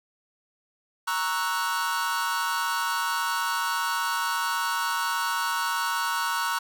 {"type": "chord", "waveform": "45% pulse", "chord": "F# dominant seventh", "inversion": "first", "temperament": "equal", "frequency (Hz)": [932.3, 1108.7, 1318.5, 1480], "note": ["A#5", "C#6", "E6", "F#6"], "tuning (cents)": [0, 0, 0, 0], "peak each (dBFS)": [-30, -31, -32, -30], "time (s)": [1.07, 6.59], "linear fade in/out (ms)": 10, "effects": []}